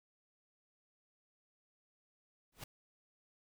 pink noise with exponential growth, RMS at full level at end -42 dBFS, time 2.52-2.64 s, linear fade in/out 5 ms, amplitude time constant 25 ms, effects none

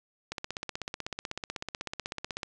click train, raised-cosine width 0.2 ms, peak -17 dBFS, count 35, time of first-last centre 0.32-2.432 s, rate 16.1 Hz, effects resampled to 24000 Hz + 8-bit

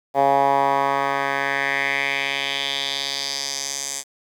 10% pulse tone with band-pass filter sweep, 138.59 Hz, C#3, in tune, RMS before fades -22 dBFS, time 0.14-4.04 s, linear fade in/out 50 ms, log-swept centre 720 to 7500 Hz, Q 2.8, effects 8-bit

